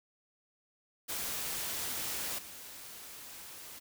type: noise with level steps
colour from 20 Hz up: white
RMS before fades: -37 / -48 dBFS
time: 1.08-3.8 s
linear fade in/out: 20 ms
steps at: 2.38 s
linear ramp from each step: 10 ms
effects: none